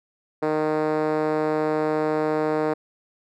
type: tone with band-pass filter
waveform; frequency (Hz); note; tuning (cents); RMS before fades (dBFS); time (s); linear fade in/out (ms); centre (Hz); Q
5% pulse; 154.3; D#3; -14; -23; 0.42-2.74; 10; 420; 1.7
effects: none